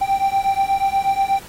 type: beating tone pair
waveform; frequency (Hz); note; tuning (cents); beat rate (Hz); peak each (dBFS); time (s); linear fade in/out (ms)
triangle; 780 / 788.3; G5 / G5; -9 / +9; 8.3; -17; 0.01-1.4; 10
effects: pink hiss -40 dBFS RMS until 1.48 s + AAC 48 kbps